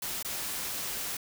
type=noise with dropouts; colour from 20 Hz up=white; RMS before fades=-35 dBFS; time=0.02-1.17 s; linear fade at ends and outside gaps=5 ms; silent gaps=0.228-0.247 s; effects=none